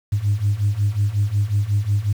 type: beating tone pair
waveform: sine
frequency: 99.3 / 104.8 Hz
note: G2 / G#2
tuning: +23 / +16 cents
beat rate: 5.5 Hz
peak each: -20 / -18 dBFS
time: 0.12-2.13 s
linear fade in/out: 10 ms
effects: tanh soft clip ceiling -11 dBFS + 7-bit